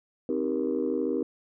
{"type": "chord", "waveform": "sine", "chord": "C minor seventh", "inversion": "none", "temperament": "just", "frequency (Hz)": [261.6, 314, 392.4, 470.9], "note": ["C4", "Eb4", "G4", "Bb4"], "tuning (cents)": [0, 16, 2, 18], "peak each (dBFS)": -30, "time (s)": [0.29, 1.23], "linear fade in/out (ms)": 2, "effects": ["tanh soft clip ceiling -17 dBFS"]}